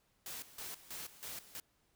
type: noise with tremolo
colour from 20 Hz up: white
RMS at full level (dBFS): -45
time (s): 0.26-1.6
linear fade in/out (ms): 2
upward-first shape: square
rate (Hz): 3.1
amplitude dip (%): 80
effects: pink hiss -75 dBFS RMS until 1.95 s